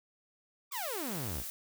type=exponential sweep; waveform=sawtooth; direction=down; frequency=1210 to 51.4 Hz; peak=-33 dBFS; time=0.71-1.44 s; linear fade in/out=50 ms
type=noise; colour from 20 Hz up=blue; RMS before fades=-41 dBFS; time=0.72-1.5 s; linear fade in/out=0 ms
effects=none